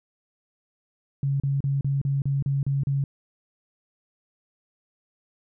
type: tone bursts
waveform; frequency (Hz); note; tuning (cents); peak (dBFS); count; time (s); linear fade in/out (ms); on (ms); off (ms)
sine; 138.59; C#3; 0; -21; 9; 1.23-3.04; 2; 170; 35
effects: none